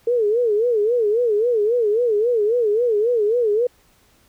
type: tone with vibrato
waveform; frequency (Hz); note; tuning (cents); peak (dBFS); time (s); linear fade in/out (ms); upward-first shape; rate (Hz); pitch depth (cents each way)
sine; 449.9; A4; +39; -15; 0.07-3.67; 5; sine; 3.7; 160
effects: pink hiss -57 dBFS RMS until 4.28 s